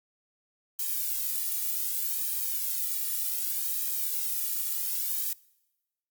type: noise with flanger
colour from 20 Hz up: violet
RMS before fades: -30 dBFS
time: 0.79-5.33 s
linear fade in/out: 2 ms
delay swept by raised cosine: 1.4 to 1.93 ms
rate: 0.66 Hz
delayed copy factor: -0.85
effects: noise-tail reverb RT60 1.0 s tail -24 dB re dry + Opus 48 kbps